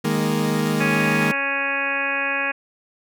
30% pulse chord, D# suspended fourth, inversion none, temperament equal with one note detuned, 155.56 / 206.2 / 233.1 Hz, D#3 / G#3 / A#3, 0 / -12 / 0 cents, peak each -21 dBFS, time 0.04-1.32 s, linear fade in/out 10 ms
harmonic tone, 277.2 Hz, C#4, in tune, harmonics 1 / 2 / 3 / 4 / 5 / 6 / 7 / 8 / 9 / 10, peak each -35 / -31 / -33 / -31 / -34 / -25 / -32 / -32 / -25 / -37 dBFS, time 0.8-2.52 s, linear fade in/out 10 ms
effects none

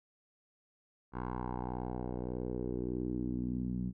10% pulse tone with low-pass filter sweep, 61.74 Hz, B1, in tune, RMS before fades -37 dBFS, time 1.12-3.93 s, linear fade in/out 50 ms, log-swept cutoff 1200 to 190 Hz, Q 3, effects none

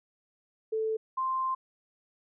sine tone pair in turn, 440 / 1046.5 Hz, A4 / C6, 0 / 0 cents, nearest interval octave + minor third, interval 1500 cents, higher second, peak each -27 dBFS, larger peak neither, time 0.72-0.97 / 1.17-1.55 s, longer second, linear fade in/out 10 ms, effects none

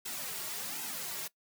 white noise with flanger, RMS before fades -39 dBFS, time 0.05-1.28 s, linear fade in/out 10 ms, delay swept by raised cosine 1.7 to 4 ms, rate 1.3 Hz, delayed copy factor -0.85, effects noise-tail reverb RT60 0.1 s tail -20 dB re dry + high-pass 150 Hz 12 dB/octave

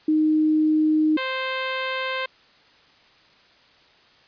sine / 10% pulse tone pair in turn, 309.8 / 522.5 Hz, D#4 / C5, -7 / -2 cents, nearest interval major sixth, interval 905 cents, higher second, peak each -16 dBFS, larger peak neither, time 0.08-1.17 / 1.17-2.26 s, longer neither, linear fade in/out 5 ms, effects white hiss -55 dBFS RMS until 4.27 s + resampled to 11025 Hz

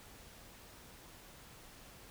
silence, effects pink hiss -56 dBFS RMS until 2.1 s

